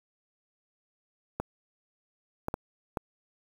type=clicks; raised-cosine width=1 ms; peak=-16 dBFS; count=4; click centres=1.4 / 2.484 / 2.541 / 2.972 s; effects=7-bit